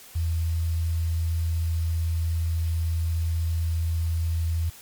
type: tone with quantisation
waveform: sine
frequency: 82.41 Hz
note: E2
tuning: in tune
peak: -22 dBFS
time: 0.15-4.7 s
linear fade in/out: 10 ms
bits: 8
effects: white hiss -47 dBFS RMS until 4.81 s + MP3 96 kbps